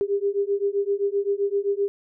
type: beating tone pair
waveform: sine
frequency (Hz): 397.4 / 405.1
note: G4 / G#4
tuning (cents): +24 / -43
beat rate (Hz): 7.7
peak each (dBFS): -24 / -24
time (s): 0.01-1.88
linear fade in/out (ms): 0
effects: none